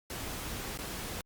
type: noise with dropouts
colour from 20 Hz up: pink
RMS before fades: -39 dBFS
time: 0.1-1.21 s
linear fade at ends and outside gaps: 1 ms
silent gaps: 0.775-0.788 s
effects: Opus 48 kbps